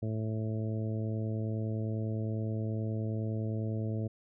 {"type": "harmonic tone", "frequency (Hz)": 109.7, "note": "A2", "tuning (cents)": -5, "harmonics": [1, 2, 3, 4, 5, 6], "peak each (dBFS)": [-32, -38, -42, -44, -46, -48], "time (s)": [0.02, 4.08], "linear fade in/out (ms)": 10, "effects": []}